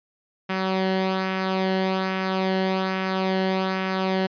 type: tone with flanger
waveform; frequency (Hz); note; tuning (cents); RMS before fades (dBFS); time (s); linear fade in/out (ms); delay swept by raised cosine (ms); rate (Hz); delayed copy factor
sawtooth; 189.1; F#3; +38; -24; 0.49-4.27; 10; 0.23 to 0.83; 1.2; -0.5
effects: resampled to 11025 Hz